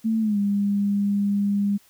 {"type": "tone with pitch glide", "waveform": "sine", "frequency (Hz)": [222.7, 201.9], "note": ["A3", "G#3"], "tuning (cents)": [21, -49], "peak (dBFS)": -19, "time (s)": [0.04, 1.78], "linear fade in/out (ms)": 20, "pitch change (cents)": -170, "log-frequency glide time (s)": [0.2, 0.38], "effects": ["white hiss -57 dBFS RMS until 1.89 s"]}